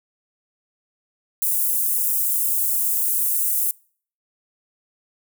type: high-pass noise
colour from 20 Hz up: white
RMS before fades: -21 dBFS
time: 1.42-3.71 s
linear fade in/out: 0 ms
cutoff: 9200 Hz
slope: 24 dB/octave
effects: noise-tail reverb RT60 0.5 s tail -26 dB re dry